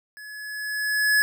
square tone with level ramp, 1700 Hz, G#6, 40 cents sharp, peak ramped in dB -40 to -16 dBFS, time 0.17-1.22 s, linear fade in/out 0 ms, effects none

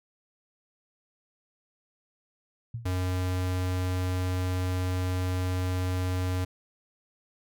sine tone with exponential decay, 116.54 Hz, A#2, in tune, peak -29 dBFS, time 2.74-3 s, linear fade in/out 5 ms, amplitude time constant 56 ms
square tone, 91.6 Hz, F#2, 17 cents flat, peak -27 dBFS, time 2.85-6.45 s, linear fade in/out 10 ms
effects none

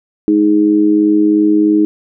sine tone with amplitude modulation, 313.5 Hz, D#4, 13 cents sharp, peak -4 dBFS, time 0.28-1.85 s, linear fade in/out 0 ms, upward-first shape sine, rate 103 Hz, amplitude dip 75%, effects none

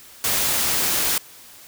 white noise, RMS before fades -21 dBFS, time 0.24-1.18 s, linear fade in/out 2 ms, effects white hiss -45 dBFS RMS until 1.67 s

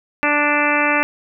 harmonic tone, 293.7 Hz, D4, in tune, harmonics 1 / 2 / 3 / 4 / 5 / 6 / 7 / 8 / 9, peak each -23 / -23 / -23 / -23 / -23 / -23 / -23 / -23 / -23 dBFS, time 0.23-1.03 s, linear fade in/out 0 ms, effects none

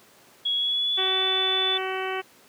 sine tone with pitch glide, 3336 to 3486 Hz, G#7 to A7, +7 to -17 cents, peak -22 dBFS, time 0.45-1.78 s, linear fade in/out 10 ms, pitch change +76 cents, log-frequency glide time 0.55-1.14 s
harmonic tone, 378.1 Hz, F#4, 38 cents sharp, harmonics 1 / 2 / 3 / 4 / 5 / 6 / 7 / 8, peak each -30 / -33 / -35 / -36 / -37 / -38 / -38 / -39 dBFS, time 0.97-2.22 s, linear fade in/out 20 ms
effects pink hiss -54 dBFS RMS until 2.48 s + high-pass 200 Hz 12 dB/octave

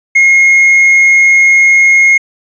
sine tone with tanh clipping, 2151 Hz, C7, 47 cents sharp, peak -4 dBFS, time 0.15-2.18 s, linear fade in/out 10 ms, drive 3 dB, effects resampled to 16000 Hz

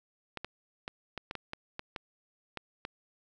clicks, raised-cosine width 0.3 ms, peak -21 dBFS, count 11, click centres 0.373 / 0.446 / 0.879 / 1.177 / 1.311 / 1.353 / 1.534 / 1.794 / 1.962 / 2.573 / 2.851 s, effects none

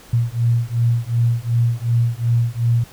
sine beating tone pair, 116.54 / 119.24 Hz, A#2 / A#2, 0 / +40 cents, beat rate 2.7 Hz, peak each -18 dBFS, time 0.13-2.84 s, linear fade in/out 5 ms, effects pink hiss -44 dBFS RMS until 2.92 s

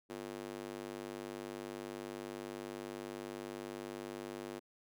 square tone with high-pass filter, 50 Hz, G1, 35 cents sharp, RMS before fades -45 dBFS, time 0.09-4.6 s, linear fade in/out 20 ms, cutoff 320 Hz, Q 2.1, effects none

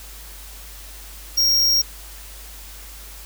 square tone, 5588 Hz, F8, in tune, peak -15 dBFS, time 1.37-1.82 s, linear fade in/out 10 ms, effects added 50 Hz sine -39 dBFS peak until 3.25 s + white hiss -41 dBFS RMS until 3.25 s

